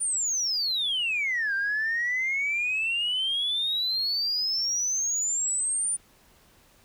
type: exponential two-way sweep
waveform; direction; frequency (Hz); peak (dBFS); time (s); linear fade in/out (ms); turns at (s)
sine; down then up; 9397 to 1568 to 9397; -23; 0-5.97; 20; 1.54
effects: tanh soft clip ceiling -21 dBFS + pink hiss -59 dBFS RMS until 6.84 s